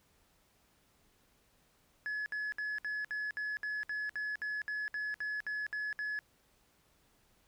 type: tone bursts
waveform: sine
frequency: 1702 Hz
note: G#6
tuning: 42 cents sharp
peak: -32 dBFS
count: 16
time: 2.06-6.19 s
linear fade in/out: 0 ms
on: 200 ms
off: 62 ms
effects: tanh soft clip ceiling -33 dBFS + pink hiss -70 dBFS RMS until 7.47 s